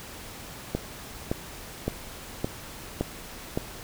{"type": "click train", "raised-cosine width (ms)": 2, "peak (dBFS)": -12, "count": 6, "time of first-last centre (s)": [0.75, 3.575], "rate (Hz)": 1.77, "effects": ["pink hiss -42 dBFS RMS until 3.83 s"]}